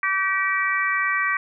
harmonic tone, 385.3 Hz, G4, 30 cents flat, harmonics 3 / 4 / 5 / 6, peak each -25 / -27 / -23 / -27 dBFS, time 0.03-1.37 s, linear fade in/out 2 ms, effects none

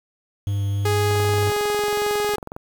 triangle tone with vibrato, 100.2 Hz, G2, 38 cents sharp, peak -18 dBFS, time 0.47-1.5 s, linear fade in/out 0 ms, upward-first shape sine, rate 3.7 Hz, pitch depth 8 cents each way
sawtooth tone, 415.3 Hz, G#4, in tune, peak -16 dBFS, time 0.85-2.36 s, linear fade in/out 5 ms
click train, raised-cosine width 1 ms, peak -19 dBFS, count 33, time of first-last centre 1.11-2.565 s, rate 22 Hz
effects 7-bit

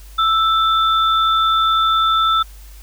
sine tone pair together, 1324 / 3542 Hz, E6 / A7, +7 / +11 cents, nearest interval octave + perfect fourth, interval 1704 cents, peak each -13 / -20 dBFS, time 0.18-2.43 s, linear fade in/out 10 ms, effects added 50 Hz sine -36 dBFS peak until 2.82 s + white hiss -47 dBFS RMS until 2.82 s

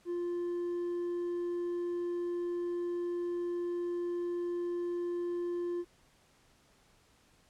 sine tone with hard clipping, 349.2 Hz, F4, in tune, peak -33 dBFS, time 0.05-5.85 s, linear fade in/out 50 ms, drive 2 dB, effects pink hiss -66 dBFS RMS until 7.49 s + low-pass 10000 Hz 12 dB/octave

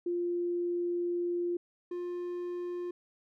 sine / triangle tone pair in turn, 349.2 / 353.1 Hz, F4 / F4, 0 / +19 cents, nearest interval unison, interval 19 cents, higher second, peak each -29 / -32 dBFS, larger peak first, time 0.06-1.57 / 1.91-2.91 s, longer first, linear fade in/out 5 ms, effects none

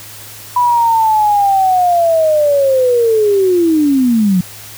sine linear sweep, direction down, 987.8 to 174.61 Hz, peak -8 dBFS, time 0.56-4.41 s, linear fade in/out 5 ms, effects added 105 Hz sine -40 dBFS peak until 4.77 s + white hiss -33 dBFS RMS until 4.77 s

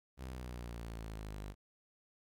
sawtooth exponential sweep, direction down, 65.41 to 49.73 Hz, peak -39 dBFS, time 0.17-1.55 s, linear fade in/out 50 ms, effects 13-bit

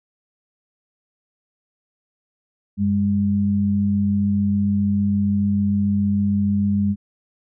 sine tone pair together, 95.38 / 202.1 Hz, G2 / G#3, -47 / -47 cents, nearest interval octave + minor second, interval 1300 cents, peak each -23 / -17 dBFS, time 2.77-6.96 s, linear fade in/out 50 ms, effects none

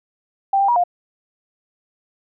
sine tone with pitch steps, 785 / 793 / 958 / 707 Hz, G5 / G5 / A#5 / F5, +2 / +20 / +47 / +21 cents, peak -13 dBFS, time 0.53-0.838 s, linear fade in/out 5 ms, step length 77 ms, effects none

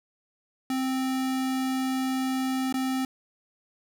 square tone with dropouts, 261.6 Hz, C4, in tune, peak -26 dBFS, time 0.7-3.05 s, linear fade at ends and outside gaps 2 ms, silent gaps 2.726-2.741 s, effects none

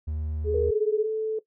triangle tone, 76.9 Hz, D#2, 20 cents flat, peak -26 dBFS, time 0.07-0.71 s, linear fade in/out 10 ms
sine tone with vibrato, 420.5 Hz, G#4, 22 cents sharp, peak -23 dBFS, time 0.44-1.07 s, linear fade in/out 50 ms, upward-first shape triangle, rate 18 Hz, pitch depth 26 cents each way
sine tone with pitch glide, 471.4 to 437.3 Hz, A#4 to A4, +19 to -11 cents, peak -24 dBFS, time 0.54-1.39 s, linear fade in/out 5 ms, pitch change -130 cents, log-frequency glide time 0.68-0.77 s
effects noise-tail reverb RT60 0.1 s tail -17 dB re dry

